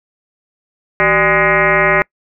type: tone with frequency modulation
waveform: sine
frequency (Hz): 1244.5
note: D#6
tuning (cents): 0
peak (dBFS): -9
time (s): 1-2.02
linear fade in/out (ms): 0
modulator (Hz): 216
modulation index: 4.5
effects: noise-tail reverb RT60 0.1 s tail -26 dB re dry